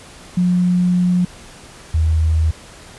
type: tone pair in turn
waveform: sine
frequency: 179 / 79.74 Hz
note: F3 / D#2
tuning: +43 / +43 cents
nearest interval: octave + major second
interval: 1400 cents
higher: first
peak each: -12 dBFS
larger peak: neither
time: 0.37-1.25 / 1.94-2.51 s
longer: first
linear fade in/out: 5 ms
effects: pink hiss -40 dBFS RMS until 2.98 s + resampled to 24000 Hz